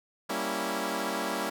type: chord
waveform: 10% pulse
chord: G diminished seventh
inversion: none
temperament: equal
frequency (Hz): 196 / 233.1 / 277.2 / 329.6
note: G3 / Bb3 / Db4 / Fb4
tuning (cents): 0 / 0 / 0 / 0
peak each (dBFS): -27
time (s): 0.29-1.5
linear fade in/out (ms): 10
effects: none